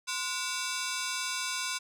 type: ring-modulated tone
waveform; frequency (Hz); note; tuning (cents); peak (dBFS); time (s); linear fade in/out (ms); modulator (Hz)
10% pulse; 1244.5; D#6; 0; -20; 0.07-1.79; 20; 209
effects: resampled to 32000 Hz